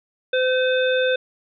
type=harmonic tone; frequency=512 Hz; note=C5; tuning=38 cents flat; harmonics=1 / 3 / 5 / 7; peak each=-18 / -24 / -30 / -28 dBFS; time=0.33-1.16 s; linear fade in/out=5 ms; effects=none